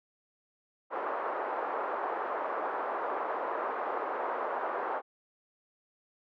white band-pass noise, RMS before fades -34 dBFS, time 0.9-5.02 s, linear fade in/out 50 ms, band 400 to 1200 Hz, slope 24 dB/octave, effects none

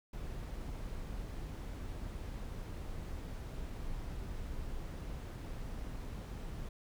brown noise, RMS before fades -42 dBFS, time 0.13-6.69 s, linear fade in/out 5 ms, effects none

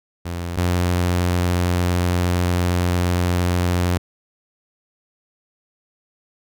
sawtooth tone pair in turn, 86.5 / 88.68 Hz, F2 / F2, -16 / +27 cents, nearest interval unison, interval 43 cents, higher second, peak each -21 / -13 dBFS, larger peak second, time 0.25-0.57 / 0.57-3.98 s, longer second, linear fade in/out 10 ms, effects none

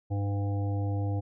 harmonic tone, 100.6 Hz, G2, 45 cents sharp, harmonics 1 / 3 / 5 / 7 / 8, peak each -27 / -37 / -41 / -44 / -45 dBFS, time 0.1-1.21 s, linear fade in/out 20 ms, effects none

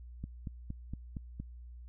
click train, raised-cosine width 5 ms, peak -27 dBFS, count 6, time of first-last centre 0.24-1.4 s, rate 4.31 Hz, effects added 60 Hz sine -46 dBFS peak until 1.88 s

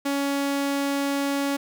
sawtooth tone, 280 Hz, C#4, 18 cents sharp, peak -19 dBFS, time 0.05-1.57 s, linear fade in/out 10 ms, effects none

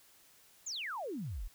sine exponential sweep, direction down, 7470 to 32.7 Hz, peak -37 dBFS, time 0.66-1.48 s, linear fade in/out 10 ms, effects white hiss -63 dBFS RMS until 1.54 s

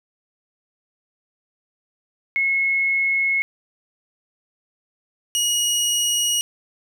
sine / 20% pulse tone pair in turn, 2178 / 2896 Hz, C#7 / F#7, -31 / -38 cents, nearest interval perfect fourth, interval 493 cents, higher second, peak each -17 / -13 dBFS, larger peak second, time 2.36-3.42 / 5.35-6.41 s, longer neither, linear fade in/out 0 ms, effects none

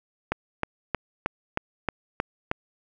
click train, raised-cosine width 0.5 ms, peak -9 dBFS, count 8, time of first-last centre 0.32-2.514 s, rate 3.19 Hz, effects none

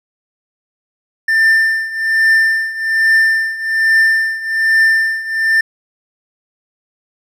triangle tone with tremolo, 1789 Hz, A6, 28 cents sharp, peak -5 dBFS, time 1.28-5.61 s, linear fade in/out 5 ms, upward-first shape triangle, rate 1.2 Hz, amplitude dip 85%, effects none

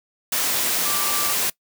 sine tone in noise, 1173 Hz, D6, 2 cents flat, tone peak -29 dBFS, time 0.85-1.33 s, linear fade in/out 5 ms, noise white, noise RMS -22 dBFS, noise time 0.32-1.5 s, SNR -10 dB, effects noise-tail reverb RT60 0.1 s tail -22 dB re dry + high-pass 150 Hz 12 dB/octave

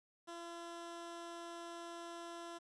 15% pulse tone, 340.1 Hz, F4, 46 cents flat, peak -40 dBFS, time 0.27-2.59 s, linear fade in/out 20 ms, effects resampled to 22050 Hz + 12-bit

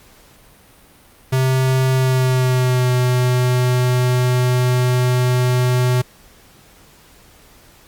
square tone with pitch glide, 130.8 to 125.33 Hz, C3 to B2, 0 to +26 cents, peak -14 dBFS, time 1.32-6.02 s, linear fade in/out 10 ms, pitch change -74 cents, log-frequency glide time 1.94-2.92 s, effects pink hiss -48 dBFS RMS until 7.87 s + Opus 48 kbps

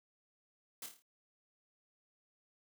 white noise with echo, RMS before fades -45 dBFS, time 0.82-0.86 s, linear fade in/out 2 ms, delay 27 ms, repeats 6, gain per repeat -5 dB, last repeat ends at 1.022 s, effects high-pass 200 Hz 12 dB/octave

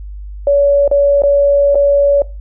sine tone with dropouts, 567 Hz, C#5, 39 cents sharp, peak -7 dBFS, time 0.47-2.22 s, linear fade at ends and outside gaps 2 ms, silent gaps 0.878-0.913 / 1.221-1.235 / 1.747-1.754 s, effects noise-tail reverb RT60 0.3 s tail -21 dB re dry + added 50 Hz sine -25 dBFS peak until 2.4 s

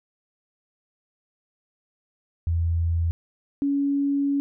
sine tone pair in turn, 83.8 / 281.1 Hz, E2 / C#4, +29 / +24 cents, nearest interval octave + major sixth, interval 2095 cents, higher second, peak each -20 dBFS, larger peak neither, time 2.47-3.11 / 3.62-4.4 s, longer second, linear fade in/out 0 ms, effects none

